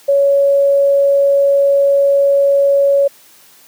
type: tone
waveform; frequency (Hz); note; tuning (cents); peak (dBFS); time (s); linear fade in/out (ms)
sine; 559; C#5; +14; -8; 0.08-3.08; 10
effects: white hiss -45 dBFS RMS until 3.67 s + high-pass 150 Hz 12 dB/octave